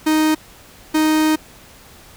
45% pulse tone pair in turn, 311.1 / 311.1 Hz, D#4 / D#4, 0 / 0 cents, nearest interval unison, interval 0 cents, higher neither, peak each -13 dBFS, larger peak neither, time 0.06-0.35 / 0.94-1.36 s, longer second, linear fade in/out 10 ms, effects pink hiss -44 dBFS RMS until 2.16 s

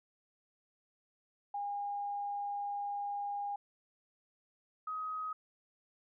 sine tone pair in turn, 812 / 1261.5 Hz, G#5 / D#6, -39 / +23 cents, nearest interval minor sixth, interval 762 cents, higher second, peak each -35 / -36 dBFS, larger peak first, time 1.54-3.56 / 4.87-5.33 s, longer first, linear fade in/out 5 ms, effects none

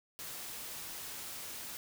white noise, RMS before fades -44 dBFS, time 0.19-1.77 s, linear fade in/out 0 ms, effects none

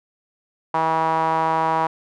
sawtooth tone with band-pass filter, 161.2 Hz, E3, 38 cents flat, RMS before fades -20 dBFS, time 0.74-1.87 s, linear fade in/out 5 ms, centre 930 Hz, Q 4.5, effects none

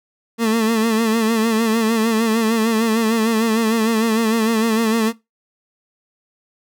30% pulse tone with vibrato, 224.2 Hz, A3, 33 cents sharp, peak -12 dBFS, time 0.38-5.13 s, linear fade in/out 50 ms, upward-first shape sine, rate 6.6 Hz, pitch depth 58 cents each way, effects noise-tail reverb RT60 0.2 s tail -20 dB re dry

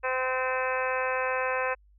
harmonic tone, 257.7 Hz, C4, 26 cents flat, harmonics 2 / 3 / 4 / 5 / 6 / 7 / 8 / 9 / 10, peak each -30 / -36 / -32 / -38 / -34 / -36 / -41 / -41 / -36 dBFS, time 0.03-1.75 s, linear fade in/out 20 ms, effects added 50 Hz sine -56 dBFS peak until 1.98 s

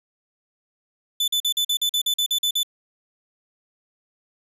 40% pulse tone bursts, 3502 Hz, A7, 9 cents flat, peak -18 dBFS, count 12, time 1.2-2.632 s, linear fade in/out 5 ms, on 79 ms, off 44 ms, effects none

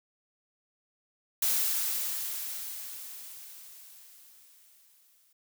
blue noise with exponential decay, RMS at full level -26 dBFS, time 1.42-5.33 s, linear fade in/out 5 ms, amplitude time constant 850 ms, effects none

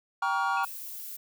triangle chord, G half-diminished seventh, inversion none, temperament just, 784 / 940.8 / 1128.9 / 1411.2 Hz, G5 / Bb5 / Db6 / F6, 0 / +16 / +31 / +18 cents, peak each -29 dBFS, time 0.22-0.65 s, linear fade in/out 5 ms
sine tone with exponential decay, 2573 Hz, E7, 43 cents flat, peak -36 dBFS, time 0.57-0.77 s, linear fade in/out 2 ms, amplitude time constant 42 ms
violet noise, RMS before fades -40 dBFS, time 0.63-1.17 s, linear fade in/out 10 ms
effects none

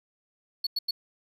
triangle tone bursts, 4400 Hz, C#8, 14 cents flat, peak -24 dBFS, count 3, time 0.64-0.91 s, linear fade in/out 5 ms, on 28 ms, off 93 ms, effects none

